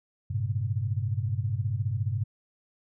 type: tone cluster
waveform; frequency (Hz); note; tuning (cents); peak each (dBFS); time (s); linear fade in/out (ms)
sine; 98.9 / 113.5 / 132.7; G2 / A#2 / C3; +16 / -46 / +25; -29 / -30 / -33; 0.3-2.24; 10
effects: none